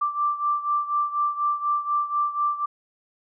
sine beating tone pair, 1174.7 / 1178.8 Hz, D6 / D6, 0 / +6 cents, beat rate 4.1 Hz, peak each -23 / -27 dBFS, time 0.01-2.66 s, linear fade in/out 10 ms, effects none

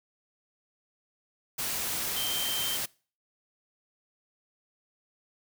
sine tone in noise, 3136 Hz, G7, in tune, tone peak -32 dBFS, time 2.16-2.77 s, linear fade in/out 10 ms, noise white, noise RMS -32 dBFS, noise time 1.58-2.86 s, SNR -3 dB, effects noise-tail reverb RT60 0.4 s tail -24 dB re dry

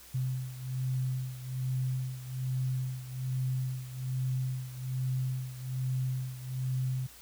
sine beating tone pair, 128.7 / 129.9 Hz, C3 / C3, -28 / -12 cents, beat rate 1.2 Hz, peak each -32 / -36 dBFS, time 0.14-7.07 s, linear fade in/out 10 ms, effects added 60 Hz sine -60 dBFS peak until 7.21 s + white hiss -53 dBFS RMS until 7.21 s

